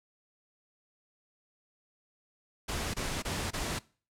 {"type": "noise bursts", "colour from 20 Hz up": "pink", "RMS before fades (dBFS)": -34, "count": 4, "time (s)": [2.68, 3.792], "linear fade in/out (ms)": 10, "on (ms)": 260, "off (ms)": 24, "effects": ["noise-tail reverb RT60 0.4 s tail -22 dB re dry", "low-pass 10000 Hz 12 dB/octave"]}